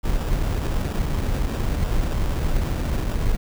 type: noise with sample-and-hold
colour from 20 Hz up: brown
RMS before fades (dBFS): -22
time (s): 0.03-3.37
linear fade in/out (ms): 20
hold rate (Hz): 2100
effects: none